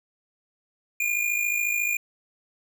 square tone with amplitude modulation, 2421 Hz, D#7, 48 cents flat, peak -21 dBFS, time 1-1.97 s, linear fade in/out 5 ms, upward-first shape sine, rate 54.1 Hz, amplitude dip 60%, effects none

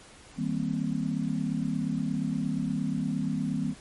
sine chord, C minor seventh, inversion first, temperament equal with one note detuned, 159.02 / 196 / 233.1 / 261.6 Hz, Eb3 / G3 / Bb3 / C4, +38 / 0 / 0 / 0 cents, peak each -32 dBFS, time 0.36-3.75 s, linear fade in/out 50 ms, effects pink hiss -51 dBFS RMS until 3.8 s + MP3 48 kbps

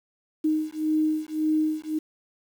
sine beating tone pair, 309.4 / 311.2 Hz, D#4 / D#4, -10 / 0 cents, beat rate 1.8 Hz, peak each -25 dBFS, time 0.44-1.99 s, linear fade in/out 10 ms, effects 8-bit

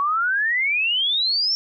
sine exponential sweep, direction up, 1112 to 5520 Hz, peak -18 dBFS, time 0-1.55 s, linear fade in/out 0 ms, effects none

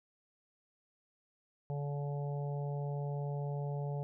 harmonic tone, 143.4 Hz, D3, 41 cents flat, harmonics 1 / 3 / 4 / 5 / 6, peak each -35 / -45 / -47 / -49 / -51 dBFS, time 1.7-4.03 s, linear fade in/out 0 ms, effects none

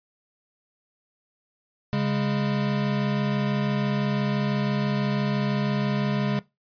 square tone pair together, 138.59 / 204.6 Hz, C#3 / G#3, 0 / -26 cents, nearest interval perfect fifth, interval 674 cents, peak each -26 dBFS, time 1.93-6.39 s, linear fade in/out 0 ms, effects noise-tail reverb RT60 0.2 s tail -19 dB re dry + resampled to 11025 Hz

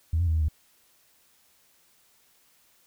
sine tone with pitch steps, 81 / 87.2 / 80.3 / 79.5 / 76.2 Hz, E2 / F2 / E2 / D#2 / D#2, -30 / -2 / -45 / +38 / -36 cents, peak -20 dBFS, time 0.13-0.485 s, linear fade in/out 5 ms, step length 71 ms, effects tanh soft clip ceiling -17 dBFS + white hiss -63 dBFS RMS until 2.86 s

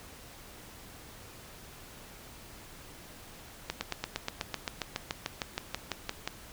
slowing click train, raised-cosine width 0.2 ms, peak -14 dBFS, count 19, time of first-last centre 3.7-6.276 s, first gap 110 ms, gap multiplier 1.03, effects pink hiss -50 dBFS RMS until 6.52 s

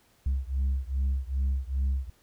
sine beating tone pair, 65.9 / 68.4 Hz, C2 / C#2, +13 / -23 cents, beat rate 2.5 Hz, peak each -26 / -27 dBFS, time 0.26-2.1 s, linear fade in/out 5 ms, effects tanh soft clip ceiling -22 dBFS + pink hiss -64 dBFS RMS until 2.22 s

